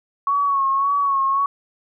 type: tone with vibrato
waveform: sine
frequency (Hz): 1108.7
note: C#6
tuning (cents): 0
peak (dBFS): -16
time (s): 0.27-1.46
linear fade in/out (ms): 2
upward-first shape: sine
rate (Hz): 1.8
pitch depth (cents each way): 44
effects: none